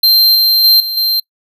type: tone with level steps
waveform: square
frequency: 4150 Hz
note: C8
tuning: 15 cents flat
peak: -6 / -8 / -5 / -17 / -11 dBFS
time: 0.03-1.2 s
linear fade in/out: 5 ms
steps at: 0.35 / 0.64 / 0.8 / 0.97 s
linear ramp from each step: 2 ms
effects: noise-tail reverb RT60 0.1 s tail -25 dB re dry